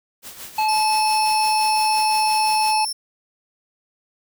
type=noise with tremolo; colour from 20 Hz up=white; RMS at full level=-35 dBFS; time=0.22-2.75 s; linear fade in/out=50 ms; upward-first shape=sine; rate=5.8 Hz; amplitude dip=60%
type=harmonic tone; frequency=864 Hz; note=A5; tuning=32 cents flat; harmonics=1 / 3 / 5; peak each=-17 / -27 / -31 dBFS; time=0.58-2.85 s; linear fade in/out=5 ms
type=tone; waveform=25% pulse; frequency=5380 Hz; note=E8; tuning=34 cents sharp; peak=-19 dBFS; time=0.68-2.93 s; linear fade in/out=10 ms
effects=none